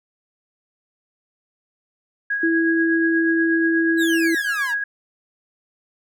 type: tone with tremolo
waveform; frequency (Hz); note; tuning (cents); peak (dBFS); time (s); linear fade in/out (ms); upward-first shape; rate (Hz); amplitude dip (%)
sine; 1651; G#6; -11; -18; 2.3-4.84; 5; triangle; 8.3; 50
type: tone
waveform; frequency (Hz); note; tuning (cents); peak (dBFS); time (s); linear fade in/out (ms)
sine; 329.6; E4; 0; -17; 2.43-4.35; 5
type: exponential sweep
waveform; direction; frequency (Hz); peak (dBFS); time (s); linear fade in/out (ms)
sawtooth; down; 4081 to 880; -24; 3.97-4.75; 50
effects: none